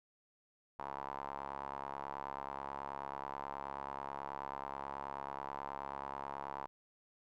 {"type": "tone with band-pass filter", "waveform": "sawtooth", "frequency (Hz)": 69.3, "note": "C#2", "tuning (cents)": 0, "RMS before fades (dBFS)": -44, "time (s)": [0.79, 6.67], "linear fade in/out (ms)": 0, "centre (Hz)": 940, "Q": 4.2, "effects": []}